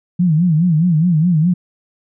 sine tone with vibrato, 166.1 Hz, E3, 13 cents sharp, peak -10 dBFS, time 0.19-1.54 s, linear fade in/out 10 ms, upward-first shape sine, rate 4.8 Hz, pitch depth 160 cents each way, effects none

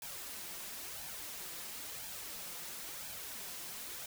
white noise with flanger, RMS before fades -45 dBFS, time 0.02-4.06 s, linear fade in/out 2 ms, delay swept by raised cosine 1.2 to 5.9 ms, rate 0.98 Hz, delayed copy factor +0.55, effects none

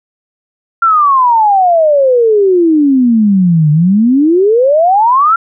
sine exponential two-way sweep, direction down then up, 1386 to 146.83 to 1386 Hz, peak -5 dBFS, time 0.82-5.36 s, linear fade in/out 5 ms, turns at 3.71 s, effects none

